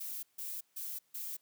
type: noise bursts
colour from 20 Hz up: violet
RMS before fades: -41 dBFS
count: 4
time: 0-1.37 s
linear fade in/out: 10 ms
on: 230 ms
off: 150 ms
effects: white hiss -74 dBFS RMS until 1.41 s + high-pass 100 Hz 12 dB/octave